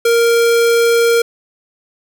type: tone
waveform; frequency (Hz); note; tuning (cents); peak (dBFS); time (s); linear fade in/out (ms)
square; 466.2; A#4; 0; -10; 0.05-1.22; 5
effects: none